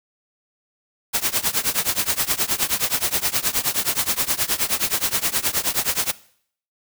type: noise with tremolo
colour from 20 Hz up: white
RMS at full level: -18 dBFS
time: 1.13-6.12 s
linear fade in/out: 20 ms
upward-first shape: triangle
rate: 9.5 Hz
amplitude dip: 100%
effects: noise-tail reverb RT60 0.6 s tail -19 dB re dry